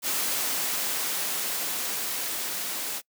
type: noise with level ramp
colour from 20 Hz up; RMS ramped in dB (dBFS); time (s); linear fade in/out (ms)
white; -27 to -32; 0.02-3.02; 50
effects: noise-tail reverb RT60 0.1 s tail -25 dB re dry + high-pass 200 Hz 12 dB/octave